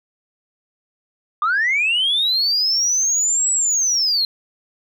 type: linear two-way sweep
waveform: sine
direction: up then down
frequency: 1168 to 7870 to 4107 Hz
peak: -14 dBFS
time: 1.42-4.25 s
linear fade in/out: 2 ms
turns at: 3.52 s
effects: tanh soft clip ceiling -12 dBFS